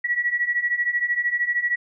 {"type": "beating tone pair", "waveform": "sine", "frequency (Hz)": [1923, 1936], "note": ["B6", "B6"], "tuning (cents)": [-47, -35], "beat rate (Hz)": 13, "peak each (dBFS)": [-25, -22], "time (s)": [0.04, 1.76], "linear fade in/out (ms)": 10, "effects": []}